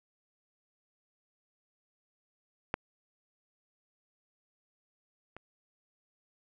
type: clicks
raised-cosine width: 0.5 ms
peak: -14 / -30 dBFS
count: 2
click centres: 2.741 / 5.366 s
effects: none